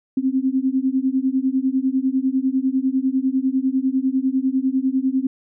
sine beating tone pair, 258.6 / 268.6 Hz, C4 / C4, -20 / +46 cents, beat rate 10 Hz, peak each -20 dBFS, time 0.17-5.27 s, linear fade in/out 5 ms, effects none

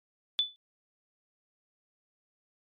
sine tone with exponential decay, 3484 Hz, A7, 18 cents flat, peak -20 dBFS, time 0.39-0.56 s, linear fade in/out 0 ms, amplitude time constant 35 ms, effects MP3 96 kbps

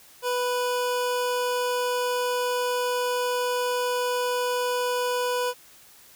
25% pulse tone, 493.9 Hz, B4, in tune, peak -20 dBFS, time 0.22-5.54 s, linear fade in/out 50 ms, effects white hiss -52 dBFS RMS until 6.15 s

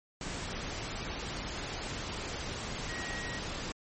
sine tone in noise, 1898 Hz, A#6, 31 cents sharp, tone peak -40 dBFS, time 2.89-3.39 s, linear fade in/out 2 ms, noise pink, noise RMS -38 dBFS, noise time 0.21-3.72 s, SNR -5 dB, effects MP3 32 kbps

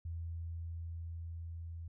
sine tone with level ramp, 83.4 Hz, E2, 21 cents sharp, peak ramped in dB -38 to -42 dBFS, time 0.05-1.88 s, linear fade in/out 5 ms, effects none

